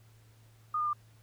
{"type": "tone with pitch steps", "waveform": "sine", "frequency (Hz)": [1227, 1210.8, 1194.8], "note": ["D#6", "D#6", "D6"], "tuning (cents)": [-25, -48, 29], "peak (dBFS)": -28, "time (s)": [0.74, 0.932], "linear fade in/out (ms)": 5, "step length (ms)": 64, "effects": ["added 111 Hz sine -57 dBFS peak until 1.22 s", "pink hiss -66 dBFS RMS until 1.22 s"]}